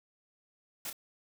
white noise with echo, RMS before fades -39 dBFS, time 0.85-0.9 s, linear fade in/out 2 ms, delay 29 ms, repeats 1, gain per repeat -6 dB, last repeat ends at 0.929 s, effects none

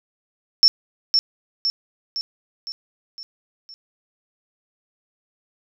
sine tone with echo, 5400 Hz, E8, 41 cents sharp, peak -8 dBFS, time 0.63-0.68 s, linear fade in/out 0 ms, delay 510 ms, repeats 6, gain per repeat -5 dB, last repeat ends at 3.74 s, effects none

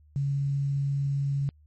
sine tone with quantisation, 139.8 Hz, C#3, 15 cents sharp, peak -24 dBFS, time 0.16-1.49 s, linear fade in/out 0 ms, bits 9, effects added 75 Hz sine -54 dBFS peak until 1.66 s + MP3 32 kbps

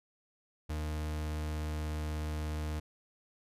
40% pulse tone, 76.6 Hz, D#2, 27 cents flat, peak -33 dBFS, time 0.69-2.8 s, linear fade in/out 10 ms, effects resampled to 32000 Hz

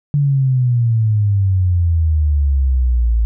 sine exponential sweep, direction down, 146.2 to 55 Hz, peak -11 dBFS, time 0.14-3.25 s, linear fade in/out 0 ms, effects none

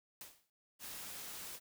white noise with exponential decay, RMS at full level -47 dBFS, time 0.21-0.5 s, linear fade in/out 1 ms, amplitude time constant 63 ms
white noise, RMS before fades -47 dBFS, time 0.79-1.6 s, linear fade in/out 50 ms
effects none

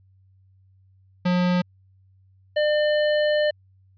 square tone pair in turn, 179.2 / 600 Hz, F3 / D5, +45 / +37 cents, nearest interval octave + major sixth, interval 2092 cents, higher second, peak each -19 dBFS, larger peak neither, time 1.25-1.62 / 2.56-3.51 s, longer second, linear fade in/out 10 ms, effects added 95 Hz sine -54 dBFS peak until 3.97 s + resampled to 11025 Hz

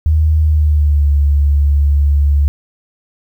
sine tone with pitch glide, 77.78 to 71.74 Hz, D#2 to D2, 0 to -40 cents, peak -8 dBFS, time 0.06-2.48 s, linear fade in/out 0 ms, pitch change -140 cents, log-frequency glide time 0.4-1.11 s, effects 8-bit

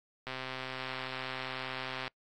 click train, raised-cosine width 0.3 ms, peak -22 dBFS, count 236, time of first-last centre 0.27-2.078 s, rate 130 Hz, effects noise-tail reverb RT60 0.1 s tail -24 dB re dry + AAC 48 kbps

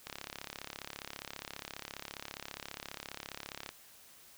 click train, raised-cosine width 0.2 ms, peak -23 dBFS, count 127, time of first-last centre 0.07-3.691 s, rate 34.8 Hz, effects white hiss -58 dBFS RMS until 4.37 s

